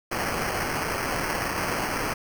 white noise with sample-and-hold, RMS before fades -28 dBFS, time 0.11-2.14 s, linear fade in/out 10 ms, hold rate 3675 Hz, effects none

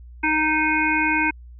harmonic tone, 310 Hz, D#4, 6 cents flat, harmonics 1 / 3 / 5 / 7 / 8, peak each -24 / -24 / -24 / -24 / -24 dBFS, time 0.23-1.31 s, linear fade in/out 10 ms, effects added 60 Hz sine -39 dBFS peak until 1.59 s

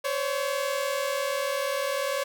sawtooth tone pair together, 523.3 / 563.6 Hz, C5 / C#5, 0 / +29 cents, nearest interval minor second, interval 129 cents, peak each -27 / -24 dBFS, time 0.04-2.24 s, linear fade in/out 10 ms, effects none

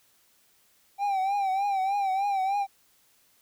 triangle tone with vibrato, 784 Hz, G5, in tune, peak -22 dBFS, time 0.98-2.67 s, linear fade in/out 50 ms, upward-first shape triangle, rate 3.3 Hz, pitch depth 85 cents each way, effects white hiss -64 dBFS RMS until 3.41 s

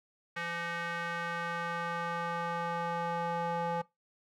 square tone with band-pass filter sweep, 170.3 Hz, F3, 43 cents flat, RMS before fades -35 dBFS, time 0.36-3.82 s, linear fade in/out 10 ms, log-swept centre 1800 to 810 Hz, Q 1.9, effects noise-tail reverb RT60 0.2 s tail -21 dB re dry

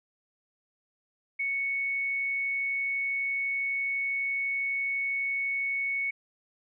sine tone, 2217 Hz, C#7, in tune, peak -27 dBFS, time 1.39-6.11 s, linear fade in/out 10 ms, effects none

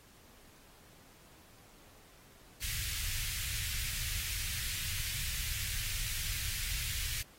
pink band-stop noise, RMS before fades -37 dBFS, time 2.61-7.23 s, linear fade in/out 20 ms, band 110 to 1900 Hz, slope 24 dB/octave, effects pink hiss -60 dBFS RMS until 7.38 s + AAC 48 kbps

